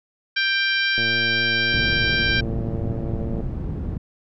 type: harmonic tone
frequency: 787 Hz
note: G5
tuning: 7 cents sharp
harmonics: 2 / 3 / 4 / 5 / 6 / 7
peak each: -21 / -25 / -27 / -29 / -31 / -32 dBFS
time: 0.36-2.41 s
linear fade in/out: 10 ms
type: click train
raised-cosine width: 2 ms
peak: -19 dBFS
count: 275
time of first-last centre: 0.98-3.405 s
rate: 113 Hz
type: low-pass noise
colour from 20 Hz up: white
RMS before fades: -27 dBFS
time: 1.72-3.98 s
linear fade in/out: 10 ms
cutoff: 150 Hz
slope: 12 dB/octave
effects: none